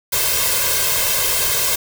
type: noise with comb filter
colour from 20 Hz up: white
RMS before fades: -18 dBFS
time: 0.12-1.76 s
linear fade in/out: 10 ms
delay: 1.9 ms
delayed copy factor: +0.95
effects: none